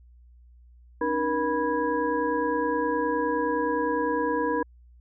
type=tone cluster; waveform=sine; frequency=275.9 / 305.6 / 476.2 / 982 / 1650 Hz; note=C#4 / D#4 / A#4 / B5 / G#6; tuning=-8 / -31 / +37 / -10 / -12 cents; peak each=-35 / -29 / -27 / -28 / -34 dBFS; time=1.01-4.63 s; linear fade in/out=5 ms; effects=added 60 Hz sine -50 dBFS peak until 5 s